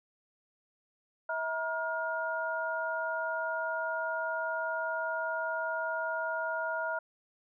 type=tone cluster; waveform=sine; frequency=645 / 950 / 1420 Hz; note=E5 / A#5 / F6; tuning=-38 / +33 / +28 cents; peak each=-35 / -37 / -34 dBFS; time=1.29-6.99 s; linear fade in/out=5 ms; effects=none